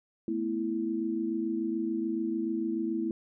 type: chord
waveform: sine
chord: A suspended second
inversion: none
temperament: equal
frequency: 220 / 246.9 / 329.6 Hz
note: A3 / B3 / E4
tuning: 0 / 0 / 0 cents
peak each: -34 / -36 / -30 dBFS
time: 0.28-3.11 s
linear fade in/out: 2 ms
effects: none